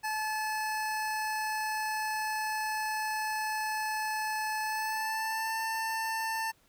25% pulse tone with pitch glide, 864 to 893.4 Hz, A5 to A5, -32 to +26 cents, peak -27 dBFS, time 0.03-6.52 s, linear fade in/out 20 ms, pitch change +58 cents, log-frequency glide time 4.61-5.58 s, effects pink hiss -66 dBFS RMS until 6.68 s

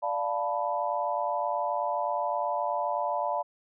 sine chord, B half-diminished seventh, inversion first, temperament equal, 587.3 / 698.5 / 880 / 987.8 Hz, D5 / F5 / A5 / B5, 0 / 0 / 0 / 0 cents, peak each -32 dBFS, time 0.02-3.43 s, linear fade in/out 20 ms, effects none

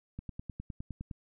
click train, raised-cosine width 5 ms, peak -27 dBFS, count 10, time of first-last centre 0.19-1.112 s, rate 9.76 Hz, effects none

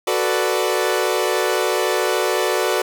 sawtooth chord, B minor seventh, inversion second, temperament equal, 370 / 440 / 493.9 / 587.3 Hz, F#4 / A4 / B4 / D5, 0 / 0 / 0 / 0 cents, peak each -18 / -19 / -20 / -20 dBFS, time 0.07-2.82 s, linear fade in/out 5 ms, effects none

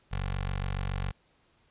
15% pulse tone with notch filter, 47.18 Hz, F#1, 34 cents sharp, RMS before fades -32 dBFS, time 0.11-1.12 s, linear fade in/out 20 ms, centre 310 Hz, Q 0.51, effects pink hiss -67 dBFS RMS until 1.7 s + resampled to 8000 Hz

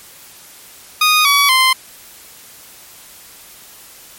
15% pulse tone with pitch steps, 1238 / 1135.3 / 1041 Hz, D#6 / C#6 / C6, -9 / +41 / -9 cents, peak -3 dBFS, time 1.01-1.73 s, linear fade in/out 5 ms, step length 240 ms, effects white hiss -40 dBFS RMS until 4.18 s + MP3 64 kbps

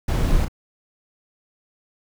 brown noise with echo, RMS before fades -19 dBFS, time 0.08-0.45 s, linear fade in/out 5 ms, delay 33 ms, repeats 1, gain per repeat -7 dB, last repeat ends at 0.483 s, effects none

